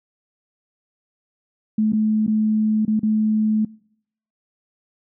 sine tone with dropouts, 215.9 Hz, A3, 33 cents flat, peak -15 dBFS, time 1.78-3.65 s, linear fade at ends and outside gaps 5 ms, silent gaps 1.923-1.931 / 2.266-2.277 / 2.852-2.878 / 2.995-3.031 s, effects noise-tail reverb RT60 0.7 s tail -25 dB re dry

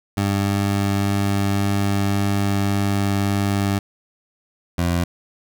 20% pulse tone pair in turn, 99.8 / 86.71 Hz, G2 / F2, +32 / -12 cents, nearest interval major second, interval 244 cents, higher first, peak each -13 dBFS, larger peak neither, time 0.17-3.79 / 4.78-5.04 s, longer first, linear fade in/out 5 ms, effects none

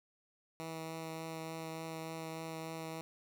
10% pulse tone with vibrato, 161.6 Hz, E3, 34 cents flat, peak -33 dBFS, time 0.6-3.01 s, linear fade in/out 0 ms, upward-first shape triangle, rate 3.4 Hz, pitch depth 11 cents each way, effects none

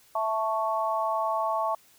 sine chord, A major, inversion second, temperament equal, 659.3 / 880 / 1108.7 Hz, E5 / A5 / C#6, 0 / 0 / 0 cents, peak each -29 dBFS, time 0.15-1.75 s, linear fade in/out 5 ms, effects white hiss -59 dBFS RMS until 1.98 s

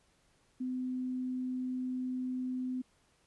sine tone, 254.6 Hz, C4, 47 cents flat, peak -33 dBFS, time 0.6-2.82 s, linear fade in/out 10 ms, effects pink hiss -70 dBFS RMS until 3.26 s + resampled to 24000 Hz

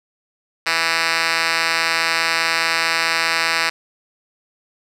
5% pulse tone with band-pass filter, 164.81 Hz, E3, in tune, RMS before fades -19 dBFS, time 0.66-3.7 s, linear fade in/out 10 ms, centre 3200 Hz, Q 1.3, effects none

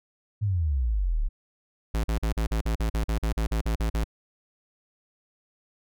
sine exponential sweep, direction down, 110 to 32.7 Hz, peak -22 dBFS, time 0.41-1.29 s, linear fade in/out 20 ms
square tone bursts, 55 Hz, A1, in tune, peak -24 dBFS, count 15, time 1.94-4.042 s, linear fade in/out 5 ms, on 100 ms, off 43 ms
effects none

